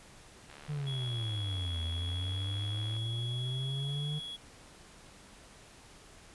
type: click train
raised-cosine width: 0.3 ms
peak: -34 dBFS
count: 181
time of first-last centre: 0.5-2.966 s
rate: 73 Hz
type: exponential two-way sweep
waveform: triangle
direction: down then up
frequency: 151.9 to 82.41 to 151.9 Hz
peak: -31 dBFS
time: 0.68-4.2 s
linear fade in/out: 20 ms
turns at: 1.81 s
type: tone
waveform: triangle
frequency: 3349 Hz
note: G#7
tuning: 14 cents sharp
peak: -38 dBFS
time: 0.86-4.37 s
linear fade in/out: 20 ms
effects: pink hiss -55 dBFS RMS until 6.34 s + resampled to 24000 Hz